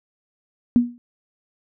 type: tone with exponential decay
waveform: sine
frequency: 241 Hz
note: B3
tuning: 42 cents flat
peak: -8 dBFS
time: 0.76-0.98 s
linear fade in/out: 0 ms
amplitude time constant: 47 ms
effects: none